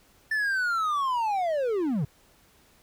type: linear sweep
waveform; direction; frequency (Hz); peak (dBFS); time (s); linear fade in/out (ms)
triangle; down; 1780 to 125.3; -22; 0.31-2.05; 5
effects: pink hiss -60 dBFS RMS until 2.82 s